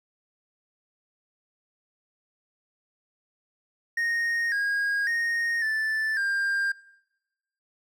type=tone with pitch steps; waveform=triangle; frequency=1858 / 1634 / 1857 / 1758 / 1597 Hz; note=A#6 / G#6 / A#6 / A6 / G6; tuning=-6 / -29 / -7 / -2 / +32 cents; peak=-22 dBFS; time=3.97-6.72 s; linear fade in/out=5 ms; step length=550 ms; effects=noise-tail reverb RT60 1.0 s tail -22 dB re dry